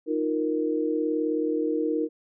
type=chord; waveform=sine; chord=Eb suspended second; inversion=none; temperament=just; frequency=311.1 / 350 / 466.7 Hz; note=Eb4 / F4 / Bb4; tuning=0 / +4 / +2 cents; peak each=-26 / -31 / -27 dBFS; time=0.06-2.09 s; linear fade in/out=50 ms; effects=none